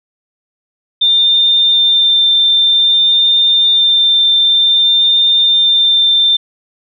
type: tone with vibrato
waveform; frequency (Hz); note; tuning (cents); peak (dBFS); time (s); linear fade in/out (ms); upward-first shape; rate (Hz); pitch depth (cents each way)
sine; 3593; A7; +36; -7; 1.01-6.37; 10; sine; 0.53; 8
effects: none